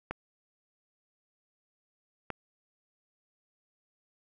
clicks, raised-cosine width 0.5 ms, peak -19 dBFS, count 2, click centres 0.11 / 2.303 s, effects none

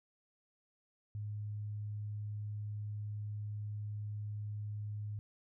sine tone, 104.7 Hz, G#2, 15 cents sharp, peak -38 dBFS, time 1.15-5.19 s, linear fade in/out 0 ms, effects none

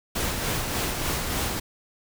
pink noise with tremolo, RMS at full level -26 dBFS, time 0.15-1.6 s, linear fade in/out 10 ms, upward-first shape sine, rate 3.4 Hz, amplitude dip 35%, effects none

